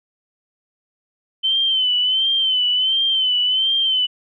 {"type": "tone with vibrato", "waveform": "sine", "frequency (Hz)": 3068, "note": "G7", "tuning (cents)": -38, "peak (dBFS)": -15, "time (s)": [1.43, 4.07], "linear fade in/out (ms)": 20, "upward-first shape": "sine", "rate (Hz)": 1.4, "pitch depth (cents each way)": 64, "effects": []}